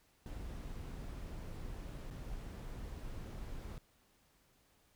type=noise with dropouts; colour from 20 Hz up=brown; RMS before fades=-45 dBFS; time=0.26-3.78 s; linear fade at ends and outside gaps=1 ms; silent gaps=2.103-2.109 s; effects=pink hiss -71 dBFS RMS until 4.95 s